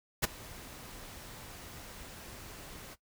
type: noise with ADSR envelope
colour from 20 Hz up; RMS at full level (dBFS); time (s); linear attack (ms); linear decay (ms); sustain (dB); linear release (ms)
pink; -25; 0.22-2.96; 21; 15; -23; 32
effects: noise-tail reverb RT60 0.1 s tail -17 dB re dry